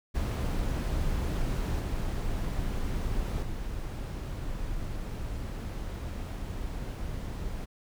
brown noise with level steps, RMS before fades -29 / -31 / -35 dBFS, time 0.14-7.66 s, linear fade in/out 20 ms, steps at 1.79 / 3.42 s, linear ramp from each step 10 ms, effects none

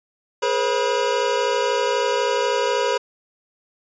square tone cluster, 419.8 / 483.7 / 536 / 972 Hz, G#4 / B4 / C5 / B5, +19 / -36 / +42 / -28 cents, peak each -25 dBFS, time 0.42-2.98 s, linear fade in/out 10 ms, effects resampled to 16000 Hz

